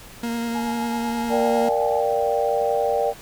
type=tone with vibrato; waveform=40% pulse; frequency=233.1 Hz; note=A#3; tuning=in tune; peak=-23 dBFS; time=0.23-1.69 s; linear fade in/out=5 ms; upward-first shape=triangle; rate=10 Hz; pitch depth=20 cents each way
type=tone with tremolo; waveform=sine; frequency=849 Hz; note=G#5; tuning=38 cents sharp; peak=-26 dBFS; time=0.54-2.02 s; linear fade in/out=20 ms; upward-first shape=sine; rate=7.9 Hz; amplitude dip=50%
type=chord; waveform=sine; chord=G minor seventh; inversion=first; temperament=equal; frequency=466.2 / 587.3 / 698.5 / 784 Hz; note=Bb4 / D5 / F5 / G5; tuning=0 / 0 / 0 / 0 cents; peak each=-23 / -23 / -28 / -24 dBFS; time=1.29-3.14 s; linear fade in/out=50 ms
effects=pink hiss -43 dBFS RMS until 3.21 s